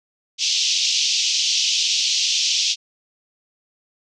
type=band-pass noise; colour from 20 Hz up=white; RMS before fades=-20 dBFS; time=0.38-2.76 s; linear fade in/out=50 ms; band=2700 to 6200 Hz; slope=48 dB/octave; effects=none

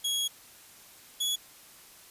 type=tone pair in turn; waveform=sawtooth; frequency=3322 / 3380 Hz; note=G#7 / G#7; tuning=0 / +30 cents; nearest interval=unison; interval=30 cents; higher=second; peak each=-24 dBFS; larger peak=neither; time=0.04-0.28 / 1.2-1.36 s; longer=first; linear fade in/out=10 ms; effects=white hiss -53 dBFS RMS until 2.1 s + resampled to 32000 Hz

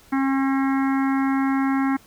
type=harmonic tone; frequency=270 Hz; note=C#4; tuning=45 cents flat; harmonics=1 / 3 / 4 / 5 / 6 / 7 / 8; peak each=-19 / -29 / -31 / -33 / -35 / -36 / -37 dBFS; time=0.12-1.97 s; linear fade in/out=10 ms; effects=pink hiss -52 dBFS RMS until 2.06 s

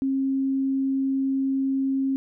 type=tone; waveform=sine; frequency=269 Hz; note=C4; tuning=48 cents sharp; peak=-21 dBFS; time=0.02-2.16 s; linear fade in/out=0 ms; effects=none

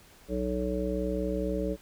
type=harmonic tone; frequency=62.2 Hz; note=B1; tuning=13 cents sharp; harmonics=1 / 3 / 5 / 7 / 9; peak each=-34 / -34 / -34 / -34 / -34 dBFS; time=0.28-1.77 s; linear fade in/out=50 ms; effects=pink hiss -56 dBFS RMS until 1.81 s

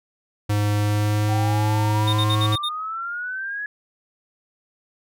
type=tone with pitch glide; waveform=square; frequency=103.83 to 106.5 Hz; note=G#2 to G#2; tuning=0 to +44 cents; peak=-19 dBFS; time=0.49-2.56 s; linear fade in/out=10 ms; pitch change=+44 cents; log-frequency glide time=0.75-1.58 s
type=exponential sweep; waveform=sine; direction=up; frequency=754 to 1697 Hz; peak=-26 dBFS; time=1.29-3.66 s; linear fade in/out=2 ms
type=tone bursts; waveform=triangle; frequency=3665 Hz; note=A#7; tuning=30 cents flat; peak=-21 dBFS; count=6; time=2.07-2.692 s; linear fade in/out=10 ms; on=62 ms; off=50 ms
effects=none

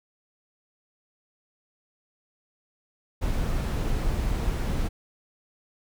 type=noise; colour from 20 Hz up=brown; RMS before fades=-26 dBFS; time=3.21-4.89 s; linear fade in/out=20 ms; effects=none

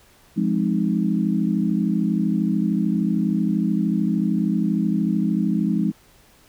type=chord; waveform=sine; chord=F minor seventh; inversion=none; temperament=equal; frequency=174.61 / 207.7 / 261.6 / 311.1 Hz; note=F3 / Ab3 / C4 / Eb4; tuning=0 / 0 / 0 / 0 cents; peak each=-23 / -21 / -27 / -26 dBFS; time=0.36-5.92 s; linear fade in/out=20 ms; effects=pink hiss -54 dBFS RMS until 6.48 s

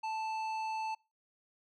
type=tone with tanh clipping; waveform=sine; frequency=880 Hz; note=A5; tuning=in tune; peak=-36 dBFS; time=0.03-0.95 s; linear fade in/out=10 ms; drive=12 dB; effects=noise-tail reverb RT60 0.3 s tail -26 dB re dry

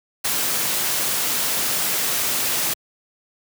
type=noise; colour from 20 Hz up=white; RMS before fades=-22 dBFS; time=0.24-2.74 s; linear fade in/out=10 ms; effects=high-pass 100 Hz 12 dB/octave

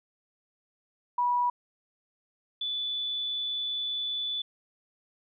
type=tone pair in turn; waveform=sine; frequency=975 / 3475 Hz; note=B5 / A7; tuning=-23 / -22 cents; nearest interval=octave + minor seventh; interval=2201 cents; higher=second; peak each=-23 / -29 dBFS; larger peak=first; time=1.18-1.5 / 2.61-4.42 s; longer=second; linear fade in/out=5 ms; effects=none

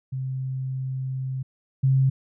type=tone pair in turn; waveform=sine; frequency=131.4 / 133.31 Hz; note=C3 / C3; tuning=+8 / +33 cents; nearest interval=unison; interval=25 cents; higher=second; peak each=-26 / -16 dBFS; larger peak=second; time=0.12-1.43 / 1.83-2.1 s; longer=first; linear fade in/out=10 ms; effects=none

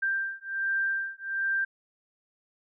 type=beating tone pair; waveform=sine; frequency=1578 / 1579.3 Hz; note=G6 / G6; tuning=+11 / +12 cents; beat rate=1.3 Hz; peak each=-30 dBFS; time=0.02-1.65 s; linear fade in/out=10 ms; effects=none

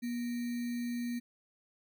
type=tone with sample-and-hold; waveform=sine; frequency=240 Hz; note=B3; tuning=49 cents flat; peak=-33 dBFS; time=0.02-1.2 s; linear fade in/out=20 ms; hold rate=2100 Hz; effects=none

